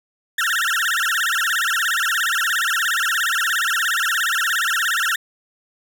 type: tone with vibrato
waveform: 35% pulse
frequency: 1579 Hz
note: G6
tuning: 12 cents sharp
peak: -16 dBFS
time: 0.38-5.16 s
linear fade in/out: 5 ms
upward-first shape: sine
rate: 17 Hz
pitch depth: 300 cents each way
effects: none